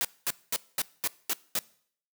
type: noise bursts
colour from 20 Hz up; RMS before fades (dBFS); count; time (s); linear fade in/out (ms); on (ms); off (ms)
white; -28; 7; 0.01-1.589; 0; 37; 220
effects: noise-tail reverb RT60 0.6 s tail -22 dB re dry + high-pass 150 Hz 12 dB/octave